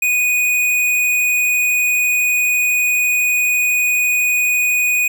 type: tone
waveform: square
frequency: 2478 Hz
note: D#7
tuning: 8 cents flat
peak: -14 dBFS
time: 0.02-5.08 s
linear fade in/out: 5 ms
effects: none